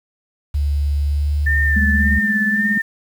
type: tone with pitch glide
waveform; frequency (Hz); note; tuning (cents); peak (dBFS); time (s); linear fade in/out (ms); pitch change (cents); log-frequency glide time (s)
sine; 72.1 to 73.45; D2 to D2; -31 to +1; -15; 0.54-2.19; 10; +32; 1.05-1.36
type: tone with vibrato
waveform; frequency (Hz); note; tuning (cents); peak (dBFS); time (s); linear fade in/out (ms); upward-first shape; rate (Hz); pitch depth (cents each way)
sine; 1783; A6; +22; -16; 1.46-2.82; 10; sine; 1.8; 34
type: tone with tremolo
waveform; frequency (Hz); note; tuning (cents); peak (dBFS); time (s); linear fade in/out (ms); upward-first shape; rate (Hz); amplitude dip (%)
sine; 210; G#3; +19; -15; 1.76-2.78; 5; triangle; 17; 85
effects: 7-bit